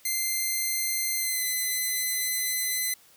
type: tone with pitch glide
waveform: 5% pulse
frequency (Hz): 2083 to 2026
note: C7 to B6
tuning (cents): -8 to +44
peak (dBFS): -16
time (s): 0.05-2.94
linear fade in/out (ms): 5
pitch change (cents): -48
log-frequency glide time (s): 1.16-1.44
effects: white hiss -57 dBFS RMS until 3.16 s